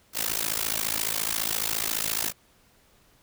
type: noise with amplitude modulation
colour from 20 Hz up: white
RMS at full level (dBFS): -24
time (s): 0.13-2.33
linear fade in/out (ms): 50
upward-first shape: sine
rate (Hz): 54.5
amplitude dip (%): 100
effects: pink hiss -61 dBFS RMS until 3.22 s